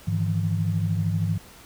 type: tone cluster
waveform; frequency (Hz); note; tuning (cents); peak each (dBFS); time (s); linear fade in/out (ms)
sine; 102.3 / 154.5 / 167.4; G#2 / D#3 / E3; -26 / -12 / +27; -24 / -29 / -26; 0.07-1.38; 10
effects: pink hiss -48 dBFS RMS until 1.65 s